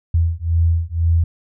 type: beating tone pair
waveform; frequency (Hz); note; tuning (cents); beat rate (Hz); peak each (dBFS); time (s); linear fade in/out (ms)
sine; 82.41 / 84.41; E2 / E2; 0 / +42; 2; -17; 0.14-1.24; 5
effects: none